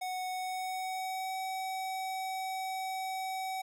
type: tone with pitch glide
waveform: square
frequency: 740 to 757.7 Hz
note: F#5 to F#5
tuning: 0 to +41 cents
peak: -35 dBFS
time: 0.01-3.62 s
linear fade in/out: 10 ms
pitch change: +41 cents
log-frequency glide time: 0.29-1.34 s
effects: none